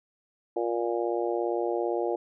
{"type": "harmonic tone", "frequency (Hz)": 117.6, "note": "A#2", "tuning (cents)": 16, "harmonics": [3, 4, 5, 6, 7], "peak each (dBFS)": [-29, -31, -33, -35, -36], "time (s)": [0.56, 2.16], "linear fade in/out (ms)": 5, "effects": []}